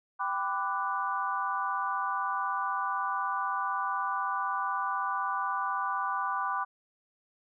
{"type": "chord", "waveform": "sine", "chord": "G major seventh", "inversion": "none", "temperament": "equal with one note detuned", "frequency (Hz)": [784, 998.7, 1174.7, 1480], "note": ["G5", "B5", "D6", "F#6"], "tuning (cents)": [0, 19, 0, 0], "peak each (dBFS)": [-36, -33, -32, -37], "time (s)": [0.19, 6.65], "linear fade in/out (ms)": 20, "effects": []}